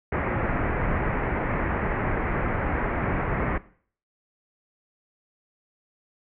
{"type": "low-pass noise", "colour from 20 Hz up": "pink", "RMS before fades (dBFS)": -26, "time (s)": [0.12, 3.58], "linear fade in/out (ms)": 5, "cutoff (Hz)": 2200, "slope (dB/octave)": 48, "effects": ["noise-tail reverb RT60 0.5 s tail -18 dB re dry"]}